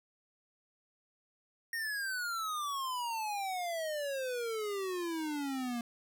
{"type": "exponential sweep", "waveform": "square", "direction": "down", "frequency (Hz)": [1864.7, 233.1], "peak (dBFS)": -35, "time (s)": [1.73, 5.81], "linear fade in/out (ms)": 2, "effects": []}